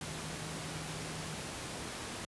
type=tone in noise; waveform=sine; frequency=157.5 Hz; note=D#3; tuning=21 cents sharp; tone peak=-45 dBFS; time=0.02-1.41 s; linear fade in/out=2 ms; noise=pink; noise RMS=-41 dBFS; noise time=0.01-2.25 s; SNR=-7 dB; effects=high-pass 80 Hz 12 dB/octave + resampled to 24000 Hz